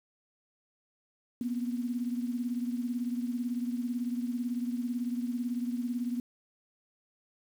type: beating tone pair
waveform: sine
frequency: 240 / 258 Hz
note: B3 / C4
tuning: -49 / -24 cents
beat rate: 18 Hz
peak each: -31 / -37 dBFS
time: 1.41-6.2 s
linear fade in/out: 2 ms
effects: 9-bit